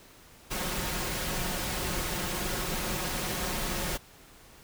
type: noise with comb filter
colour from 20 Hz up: pink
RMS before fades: -32 dBFS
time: 0.5-3.98 s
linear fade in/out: 20 ms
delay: 5.5 ms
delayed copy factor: +0.5
effects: pink hiss -54 dBFS RMS until 4.63 s